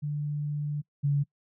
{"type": "tone pair in turn", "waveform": "sine", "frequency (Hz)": [147.4, 142.87], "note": ["D3", "D3"], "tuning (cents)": [7, -47], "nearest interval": "minor second", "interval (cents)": 54, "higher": "first", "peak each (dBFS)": [-28, -22], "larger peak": "second", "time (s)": [[0.02, 0.82], [1.03, 1.24]], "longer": "first", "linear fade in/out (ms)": 20, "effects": ["noise-tail reverb RT60 0.1 s tail -24 dB re dry"]}